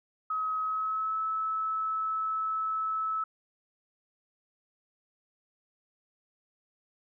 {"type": "tone with pitch glide", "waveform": "sine", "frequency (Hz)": [1274, 1302.3], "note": ["D#6", "E6"], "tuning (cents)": [41, -21], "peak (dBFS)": -28, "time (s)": [0.3, 3.24], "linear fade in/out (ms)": 5, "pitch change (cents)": 38, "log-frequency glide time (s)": [0.61, 1.17], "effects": []}